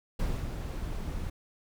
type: noise with ADSR envelope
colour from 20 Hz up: brown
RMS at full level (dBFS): -29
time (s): 0.19-1.3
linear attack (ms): 7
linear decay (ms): 260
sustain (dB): -6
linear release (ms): 5
effects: none